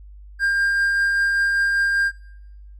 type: tone with tremolo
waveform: triangle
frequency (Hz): 1601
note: G6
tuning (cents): +36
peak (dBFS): -14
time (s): 0.39-2.12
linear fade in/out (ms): 50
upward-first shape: triangle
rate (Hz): 5.1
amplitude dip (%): 25
effects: noise-tail reverb RT60 1.0 s tail -22 dB re dry + added 50 Hz sine -39 dBFS peak until 2.79 s